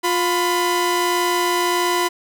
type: tone pair together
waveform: sawtooth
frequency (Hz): 353.5 / 999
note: F4 / B5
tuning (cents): +21 / +20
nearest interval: octave + tritone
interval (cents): 1799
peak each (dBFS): -16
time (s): 0.03-2.09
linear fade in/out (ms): 20
effects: none